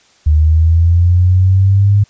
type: linear sweep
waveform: sine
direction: up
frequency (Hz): 75.1 to 102.9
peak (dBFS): -6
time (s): 0.26-2.04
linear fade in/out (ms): 10
effects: white hiss -50 dBFS RMS until 2.09 s + resampled to 16000 Hz